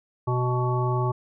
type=harmonic tone; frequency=124.4 Hz; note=B2; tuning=13 cents sharp; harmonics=1 / 3 / 5 / 7 / 9; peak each=-23 / -29 / -35 / -31 / -31 dBFS; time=0.27-1.12 s; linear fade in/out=10 ms; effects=none